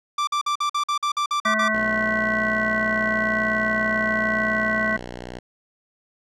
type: tone bursts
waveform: 45% pulse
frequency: 1174.7 Hz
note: D6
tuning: in tune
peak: -20 dBFS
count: 11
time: 0.18-1.683 s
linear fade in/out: 5 ms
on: 93 ms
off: 48 ms
type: harmonic tone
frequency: 216.9 Hz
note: A3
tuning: 25 cents flat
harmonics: 1 / 3 / 5 / 7 / 9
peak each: -27 / -27 / -29 / -25 / -24 dBFS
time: 1.45-4.97 s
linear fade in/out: 10 ms
type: tone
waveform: 5% pulse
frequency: 61 Hz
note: B1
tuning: 21 cents flat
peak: -22 dBFS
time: 1.73-5.39 s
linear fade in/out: 5 ms
effects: low-pass 6000 Hz 12 dB/octave